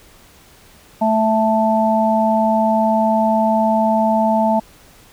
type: harmonic tone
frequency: 220 Hz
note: A3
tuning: in tune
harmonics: 1 / 3 / 4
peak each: -17 / -17 / -17 dBFS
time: 1.01-4.6 s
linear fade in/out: 10 ms
effects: pink hiss -47 dBFS RMS until 5.12 s